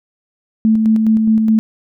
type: tone with tremolo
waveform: sine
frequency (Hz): 220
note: A3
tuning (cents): 0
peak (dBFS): -8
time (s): 0.65-1.59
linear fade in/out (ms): 0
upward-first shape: square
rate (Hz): 4.8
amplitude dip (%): 30
effects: none